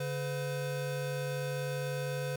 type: tone pair together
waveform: square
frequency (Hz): 142.4 / 507.5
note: C#3 / B4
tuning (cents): +47 / +47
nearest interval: octave + minor seventh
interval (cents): 2200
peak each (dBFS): -36 / -37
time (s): 0-2.36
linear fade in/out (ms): 5
effects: none